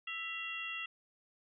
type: harmonic tone with a mistuned harmonic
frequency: 660 Hz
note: E5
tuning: 2 cents sharp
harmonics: 2 / 3 / 4 / 5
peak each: -47 / -45 / -40 / -47 dBFS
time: 0.07-0.86 s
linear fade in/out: 5 ms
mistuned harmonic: 4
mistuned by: +72 cents
effects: none